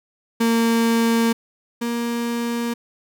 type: tone pair in turn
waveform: 35% pulse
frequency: 229.7 / 235.5 Hz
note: A#3 / A#3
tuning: -25 / +18 cents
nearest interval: unison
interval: 43 cents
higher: second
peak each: -14 / -20 dBFS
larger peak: first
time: 0.4-1.33 / 1.81-2.74 s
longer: neither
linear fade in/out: 10 ms
effects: none